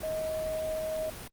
sine tone in noise, 630 Hz, D#5, 21 cents sharp, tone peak -30 dBFS, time 0.03-1.1 s, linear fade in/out 5 ms, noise pink, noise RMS -42 dBFS, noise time 0-1.28 s, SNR +9 dB, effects Opus 32 kbps

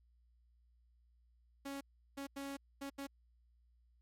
sawtooth tone bursts at uneven times, 277.2 Hz, C#4, in tune, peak -38 dBFS, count 5, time 1.65-1.81 / 2.17-2.27 / 2.36-2.57 / 2.81-2.9 / 2.98-3.07 s, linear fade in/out 10 ms, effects added 59 Hz sine -67 dBFS peak until 4.01 s + MP3 64 kbps

